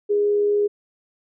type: tone with amplitude modulation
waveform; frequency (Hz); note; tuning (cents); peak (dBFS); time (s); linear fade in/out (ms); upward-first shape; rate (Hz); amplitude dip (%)
sine; 412.2; G#4; -13; -15; 0.09-0.68; 20; sine; 79.5; 25
effects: none